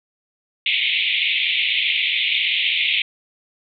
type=band-pass noise; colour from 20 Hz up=pink; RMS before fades=-20 dBFS; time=0.66-3.02 s; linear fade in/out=2 ms; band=2100 to 3700 Hz; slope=96 dB/octave; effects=none